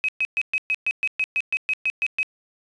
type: tone bursts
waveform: sine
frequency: 2541 Hz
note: D#7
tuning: 36 cents sharp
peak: -19 dBFS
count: 14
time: 0.04-2.23 s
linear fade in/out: 0 ms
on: 45 ms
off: 120 ms
effects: resampled to 22050 Hz + 8-bit